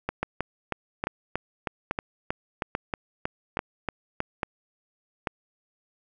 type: two click trains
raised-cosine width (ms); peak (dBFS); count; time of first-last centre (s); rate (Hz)
0.5; -11 / -12; 7 / 14; 0.23-5.272 / 0.09-4.204; 1.19 / 3.16
effects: none